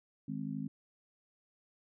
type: harmonic tone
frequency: 52.1 Hz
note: G#1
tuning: 6 cents sharp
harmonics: 3 / 4 / 5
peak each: -41 / -40 / -40 dBFS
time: 0.28-0.68 s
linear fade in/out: 5 ms
effects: none